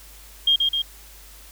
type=tone with echo; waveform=sine; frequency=3223 Hz; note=G7; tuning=47 cents sharp; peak=-14 dBFS; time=0.47-0.56 s; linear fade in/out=5 ms; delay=130 ms; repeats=2; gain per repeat=-3 dB; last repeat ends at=0.82 s; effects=added 50 Hz sine -46 dBFS peak until 1.51 s + white hiss -47 dBFS RMS until 1.51 s